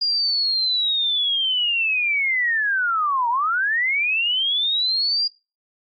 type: linear two-way sweep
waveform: sine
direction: down then up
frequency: 4854 to 916 to 4854 Hz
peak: -18 dBFS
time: 0.01-5.28 s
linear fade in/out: 10 ms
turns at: 3.29 s
effects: noise-tail reverb RT60 0.3 s tail -24 dB re dry + AAC 48 kbps